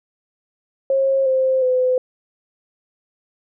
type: tone with pitch steps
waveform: sine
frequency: 539 / 523.4 / 508.2 Hz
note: C#5 / C5 / B4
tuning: -49 / 0 / +49 cents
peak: -14 dBFS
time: 0.9-1.98 s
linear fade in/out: 2 ms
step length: 360 ms
effects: none

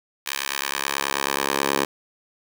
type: tone with high-pass filter sweep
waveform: 10% pulse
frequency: 69.3 Hz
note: C#2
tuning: in tune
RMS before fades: -25 dBFS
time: 0.26-1.85 s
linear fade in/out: 5 ms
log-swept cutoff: 2000 to 440 Hz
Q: 0.72
effects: none

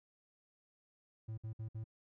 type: tone bursts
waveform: triangle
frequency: 110.5 Hz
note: A2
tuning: 8 cents sharp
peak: -38 dBFS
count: 4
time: 1.28-1.842 s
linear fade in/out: 10 ms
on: 97 ms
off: 58 ms
effects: none

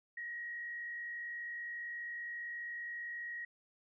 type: tone with frequency modulation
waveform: sine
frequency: 1895 Hz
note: A#6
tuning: 28 cents sharp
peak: -40 dBFS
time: 0.17-3.45 s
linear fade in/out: 5 ms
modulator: 51.6 Hz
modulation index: 0.5
effects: none

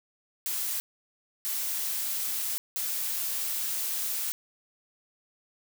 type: noise bursts at uneven times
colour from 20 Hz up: blue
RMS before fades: -31 dBFS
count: 3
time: 0.46-0.8 / 1.45-2.58 / 2.76-4.32 s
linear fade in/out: 0 ms
effects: none

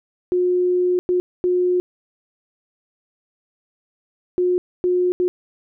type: tone bursts at uneven times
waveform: sine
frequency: 360 Hz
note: F#4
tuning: 47 cents flat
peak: -15 dBFS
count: 6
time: 0.32-0.99 / 1.09-1.2 / 1.44-1.8 / 4.38-4.58 / 4.84-5.12 / 5.2-5.28 s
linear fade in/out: 0 ms
effects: none

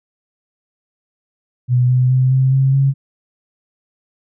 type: tone with pitch steps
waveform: sine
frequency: 124.3 / 126.69 / 129.13 / 131.62 / 134.15 / 136.73 Hz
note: B2 / B2 / C3 / C3 / C3 / C#3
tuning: +12 / +45 / -22 / +11 / +44 / -23 cents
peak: -10 dBFS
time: 1.68-2.94 s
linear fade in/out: 50 ms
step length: 210 ms
effects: none

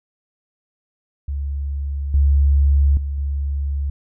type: tone with level steps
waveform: sine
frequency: 70.3 Hz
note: C#2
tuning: 25 cents sharp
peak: -21 / -11 / -21 / -19 dBFS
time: 1.28-3.9 s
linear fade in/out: 5 ms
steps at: 2.14 / 2.97 / 3.18 s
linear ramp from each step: 2 ms
effects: none

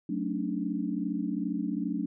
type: chord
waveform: sine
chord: D major seventh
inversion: first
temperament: equal with one note detuned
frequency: 185 / 220 / 277.2 / 299.7 Hz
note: F#3 / A3 / C#4 / D4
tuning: 0 / 0 / 0 / +35 cents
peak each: -34 dBFS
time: 0.09-2.06 s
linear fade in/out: 5 ms
effects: none

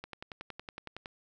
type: click train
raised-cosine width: 0.3 ms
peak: -25 dBFS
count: 12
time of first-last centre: 0.04-1.059 s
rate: 10.8 Hz
effects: none

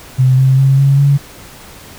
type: tone with pitch steps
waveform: sine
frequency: 129.3 / 132.17 / 135.1 / 138.1 / 141.17 Hz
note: C3 / C3 / C#3 / C#3 / C#3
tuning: -20 / +18 / -44 / -6 / +32 cents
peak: -6 dBFS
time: 0.18-1.18 s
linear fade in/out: 20 ms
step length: 200 ms
effects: pink hiss -36 dBFS RMS until 1.98 s

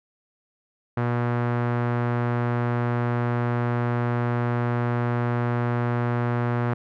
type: tone with low-pass filter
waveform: sawtooth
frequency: 120 Hz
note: B2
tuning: 49 cents flat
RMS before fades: -24 dBFS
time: 0.97-6.74 s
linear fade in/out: 5 ms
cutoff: 1500 Hz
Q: 1.4
effects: none

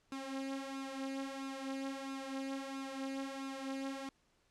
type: tone with flanger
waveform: sawtooth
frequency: 270 Hz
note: C#4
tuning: 45 cents flat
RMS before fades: -42 dBFS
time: 0.12-4.09 s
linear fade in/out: 2 ms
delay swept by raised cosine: 0.77 to 4.17 ms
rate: 1.5 Hz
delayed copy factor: +0.65
effects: pink hiss -74 dBFS RMS until 4.5 s + low-pass 8000 Hz 12 dB/octave

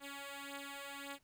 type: beating tone pair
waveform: 5% pulse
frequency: 278.8 / 280.6 Hz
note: C#4 / C#4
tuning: +10 / +21 cents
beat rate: 1.8 Hz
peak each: -38 / -36 dBFS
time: 0-1.19 s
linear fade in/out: 50 ms
effects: pink hiss -75 dBFS RMS until 1.23 s

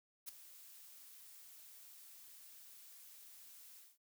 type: noise with ADSR envelope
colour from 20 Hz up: blue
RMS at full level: -44 dBFS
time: 0.26-3.98 s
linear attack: 26 ms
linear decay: 8 ms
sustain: -14 dB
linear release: 200 ms
effects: none

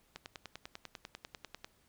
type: click train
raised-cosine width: 0.2 ms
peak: -26 dBFS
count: 16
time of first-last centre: 0.16-1.645 s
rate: 10.1 Hz
effects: pink hiss -70 dBFS RMS until 1.88 s

